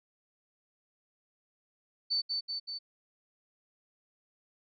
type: tone with echo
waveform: sine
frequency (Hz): 4523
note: C#8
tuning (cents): +34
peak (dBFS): -27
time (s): 2.1-2.22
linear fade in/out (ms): 20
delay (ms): 190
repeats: 3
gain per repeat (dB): -3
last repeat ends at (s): 2.79
effects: none